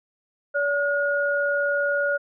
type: tone pair together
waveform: sine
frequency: 572 / 1437.2 Hz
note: D5 / F6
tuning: -46 / +49 cents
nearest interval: octave + major third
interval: 1595 cents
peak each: -23 dBFS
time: 0.54-2.18 s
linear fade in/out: 20 ms
effects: none